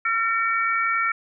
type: harmonic tone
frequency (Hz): 454.5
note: A#4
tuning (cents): -44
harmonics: 3 / 4 / 5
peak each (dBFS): -22 / -27 / -25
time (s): 0.05-1.12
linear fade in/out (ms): 5
effects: none